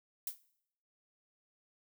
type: noise with exponential decay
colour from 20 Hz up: violet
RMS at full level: -33 dBFS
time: 0.27-0.39 s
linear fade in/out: 2 ms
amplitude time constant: 25 ms
effects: noise-tail reverb RT60 0.7 s tail -19 dB re dry